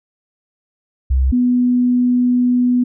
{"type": "tone pair in turn", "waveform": "sine", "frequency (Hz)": [65.41, 247], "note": ["C2", "B3"], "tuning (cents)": [0, 0], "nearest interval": "octave + major seventh", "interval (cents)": 2300, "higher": "second", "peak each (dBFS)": -11, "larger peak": "neither", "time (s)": [[1.1, 1.32], [1.32, 2.84]], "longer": "second", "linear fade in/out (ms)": 10, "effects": []}